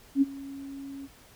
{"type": "tone with ADSR envelope", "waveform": "sine", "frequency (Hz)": 275.5, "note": "C#4", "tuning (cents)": -11, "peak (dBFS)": -16, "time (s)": [0.15, 1.08], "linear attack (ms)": 67, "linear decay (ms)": 28, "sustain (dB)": -21, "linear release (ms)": 36, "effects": ["pink hiss -55 dBFS RMS until 1.35 s"]}